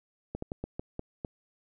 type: slowing click train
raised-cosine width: 2 ms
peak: -21 dBFS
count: 7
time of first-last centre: 0.35-1.248 s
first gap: 74 ms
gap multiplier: 1.28
effects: none